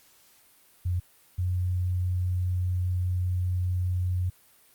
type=tone pair in turn; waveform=sine; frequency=89.1 / 90.5 Hz; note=F2 / F#2; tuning=+35 / -38 cents; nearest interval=unison; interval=27 cents; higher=second; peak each=-24 dBFS; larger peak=neither; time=0.85-1 / 1.38-4.3 s; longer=second; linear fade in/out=10 ms; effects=white hiss -59 dBFS RMS until 4.74 s + Opus 48 kbps